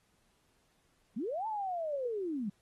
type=linear two-way sweep; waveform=sine; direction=up then down; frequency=186.2 to 897 to 186.2 Hz; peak=-33 dBFS; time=1.16-2.5 s; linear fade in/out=10 ms; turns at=1.47 s; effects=pink hiss -73 dBFS RMS until 2.61 s + AAC 32 kbps